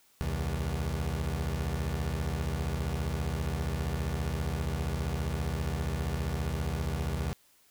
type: beating tone pair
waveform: 25% pulse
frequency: 65.9 / 80.9 Hz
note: C2 / E2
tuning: +13 / -32 cents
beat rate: 15 Hz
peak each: -29 dBFS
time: 0.21-7.33 s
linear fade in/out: 0 ms
effects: white hiss -64 dBFS RMS until 7.7 s